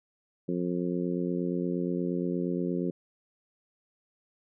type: harmonic tone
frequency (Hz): 88.5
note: F2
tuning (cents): +23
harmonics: 2 / 3 / 4 / 5 / 6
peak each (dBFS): -31 / -33 / -33 / -37 / -41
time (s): 0.48-2.91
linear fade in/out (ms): 10
effects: none